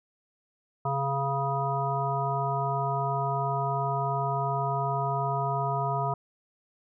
harmonic tone with a mistuned harmonic, 138.59 Hz, C#3, in tune, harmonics 1 / 3 / 5 / 7 / 9, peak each -30 / -36 / -31 / -31 / -34 dBFS, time 0.85-6.14 s, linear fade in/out 5 ms, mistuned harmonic 1, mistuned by -34 cents, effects none

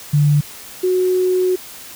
sine tone pair in turn, 146.83 / 367.6 Hz, D3 / F#4, 0 / -11 cents, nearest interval octave + major third, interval 1589 cents, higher second, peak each -10 / -13 dBFS, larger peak first, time 0.13-0.41 / 0.83-1.56 s, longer second, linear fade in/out 10 ms, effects white hiss -36 dBFS RMS until 1.95 s

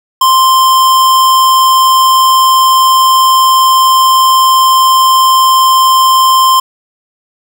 square tone, 1046.5 Hz, C6, in tune, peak -5 dBFS, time 0.21-6.6 s, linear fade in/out 5 ms, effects none

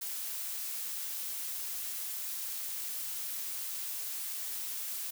blue noise, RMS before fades -38 dBFS, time 0.01-5.11 s, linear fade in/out 10 ms, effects none

